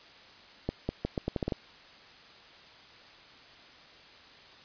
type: accelerating click train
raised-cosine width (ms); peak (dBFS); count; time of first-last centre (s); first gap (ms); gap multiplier
2; -16; 9; 0.69-1.522; 200; 0.8
effects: white hiss -53 dBFS RMS until 4.64 s + resampled to 11025 Hz